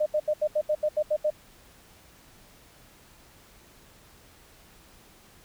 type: tone bursts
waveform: sine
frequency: 607 Hz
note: D#5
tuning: 43 cents flat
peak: -21 dBFS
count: 10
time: 0-1.304 s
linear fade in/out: 10 ms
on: 62 ms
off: 76 ms
effects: pink hiss -55 dBFS RMS until 5.44 s